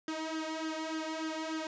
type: tone with flanger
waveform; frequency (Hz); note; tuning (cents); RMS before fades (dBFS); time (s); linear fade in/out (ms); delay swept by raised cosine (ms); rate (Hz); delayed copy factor
sawtooth; 317.5; D#4; +35; -37; 0.08-1.67; 2; 0.61 to 2.21; 3.4; +0.75
effects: resampled to 16000 Hz + 10-bit